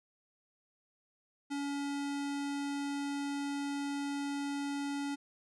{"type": "tone", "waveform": "square", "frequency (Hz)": 283, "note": "C#4", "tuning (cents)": 36, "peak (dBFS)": -35, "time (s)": [1.5, 5.16], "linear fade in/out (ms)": 20, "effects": ["resampled to 24000 Hz"]}